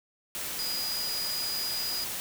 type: tone in noise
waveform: sine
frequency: 4915 Hz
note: D#8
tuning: 22 cents flat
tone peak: -31 dBFS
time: 0.59-2.04 s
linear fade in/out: 0 ms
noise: white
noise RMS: -35 dBFS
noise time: 0.35-2.2 s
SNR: +1 dB
effects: none